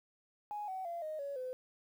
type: tone with pitch steps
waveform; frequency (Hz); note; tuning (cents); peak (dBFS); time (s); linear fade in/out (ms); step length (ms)
sine; 833 / 755.1 / 684.5 / 620.5 / 562.4 / 509.8; G#5 / F#5 / F5 / D#5 / C#5 / C5; +5 / +35 / -35 / -5 / +25 / -45; -37; 0.51-1.53; 0; 170
effects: tanh soft clip ceiling -33 dBFS + 11-bit